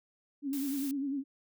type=tone with vibrato; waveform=sine; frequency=277.2 Hz; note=C#4; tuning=in tune; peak=-31 dBFS; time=0.42-1.24 s; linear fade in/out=50 ms; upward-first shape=sine; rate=10 Hz; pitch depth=74 cents each way
type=noise; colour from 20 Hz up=blue; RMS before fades=-43 dBFS; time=0.53-0.91 s; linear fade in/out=0 ms
effects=none